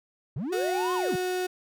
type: linear two-way sweep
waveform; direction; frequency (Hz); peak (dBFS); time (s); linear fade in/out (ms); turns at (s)
triangle; up then down; 107.2 to 1100 to 107.2; -27; 0.36-1.16; 5; 0.94
type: tone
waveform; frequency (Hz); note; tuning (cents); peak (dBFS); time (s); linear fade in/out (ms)
35% pulse; 366; F#4; -19; -25; 0.52-1.47; 10
effects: none